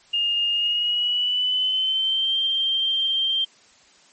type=tone with pitch glide; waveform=sine; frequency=2831 to 3159 Hz; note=F7 to G7; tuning=+23 to +13 cents; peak=-19 dBFS; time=0.13-3.45 s; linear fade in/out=10 ms; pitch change=+190 cents; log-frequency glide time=0.52-2.35 s; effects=white hiss -54 dBFS RMS until 4.12 s + MP3 32 kbps